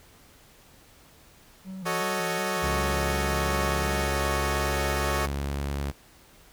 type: tone with vibrato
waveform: triangle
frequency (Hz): 180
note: F#3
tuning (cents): -47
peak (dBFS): -33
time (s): 1.64-4.07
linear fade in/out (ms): 50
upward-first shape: square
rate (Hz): 2.7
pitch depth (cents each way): 86
type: chord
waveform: 15% pulse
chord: D# half-diminished seventh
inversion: first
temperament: equal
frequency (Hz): 370 / 440 / 554.4 / 622.3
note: F#4 / A4 / C#5 / D#5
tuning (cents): 0 / 0 / 0 / 0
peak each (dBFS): -26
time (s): 1.85-5.27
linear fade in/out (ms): 20
type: tone with pitch glide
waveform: sawtooth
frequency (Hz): 69.5 to 70.31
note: C#2 to C#2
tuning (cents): +5 to +25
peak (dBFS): -24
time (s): 2.62-5.92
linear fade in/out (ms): 20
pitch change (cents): +20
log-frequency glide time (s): 4.75-5.53
effects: pink hiss -55 dBFS RMS until 6.52 s